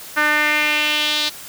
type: tone with band-pass filter sweep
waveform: sawtooth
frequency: 300.4 Hz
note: D4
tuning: 39 cents sharp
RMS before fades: -18 dBFS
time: 0.16-1.3 s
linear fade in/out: 20 ms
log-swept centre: 1600 to 4000 Hz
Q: 3.2
effects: white hiss -36 dBFS RMS until 1.48 s